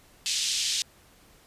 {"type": "band-pass noise", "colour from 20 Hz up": "pink", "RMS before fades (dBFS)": -28, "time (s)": [0.26, 0.82], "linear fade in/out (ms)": 0, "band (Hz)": [3100, 7600], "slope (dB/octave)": 24, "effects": ["pink hiss -57 dBFS RMS until 1.46 s", "resampled to 32000 Hz"]}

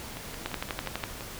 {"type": "two click trains", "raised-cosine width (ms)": 0.3, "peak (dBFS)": [-23, -14], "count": [7, 8], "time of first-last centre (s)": [[0.17, 1.208], [0.46, 1.039]], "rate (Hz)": [5.78, 12.1], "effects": ["pink hiss -41 dBFS RMS until 1.39 s"]}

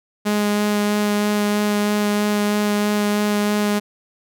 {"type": "tone with vibrato", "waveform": "sawtooth", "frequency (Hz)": 207.7, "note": "G#3", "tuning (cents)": 0, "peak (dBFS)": -13, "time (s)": [0.25, 3.8], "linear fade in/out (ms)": 20, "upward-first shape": "sine", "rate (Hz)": 3.1, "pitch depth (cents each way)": 9, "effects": []}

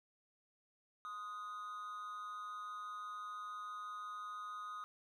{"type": "tone with amplitude modulation", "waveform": "triangle", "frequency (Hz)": 1244.5, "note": "D#6", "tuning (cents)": 0, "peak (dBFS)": -39, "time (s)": [1.05, 4.84], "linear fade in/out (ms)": 0, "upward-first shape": "sine", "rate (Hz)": 205, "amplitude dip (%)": 60, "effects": []}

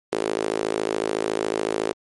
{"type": "tone with high-pass filter", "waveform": "sawtooth", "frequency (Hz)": 53.9, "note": "A1", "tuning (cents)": -35, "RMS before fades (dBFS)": -25, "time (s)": [0.12, 1.93], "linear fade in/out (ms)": 10, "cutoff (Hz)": 400, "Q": 3.3, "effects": ["MP3 48 kbps"]}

